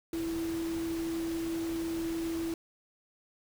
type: tone in noise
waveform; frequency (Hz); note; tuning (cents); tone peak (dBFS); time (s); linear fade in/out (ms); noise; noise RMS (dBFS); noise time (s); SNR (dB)
sine; 330.2; E4; +3; -31; 0.13-2.54; 2; pink; -44; 0.13-2.54; +10
effects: none